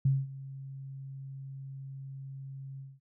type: tone with ADSR envelope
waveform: sine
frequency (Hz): 135.6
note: C#3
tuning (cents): -38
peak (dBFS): -21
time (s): 0.05-3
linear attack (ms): 6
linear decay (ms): 210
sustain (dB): -19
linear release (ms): 210
effects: none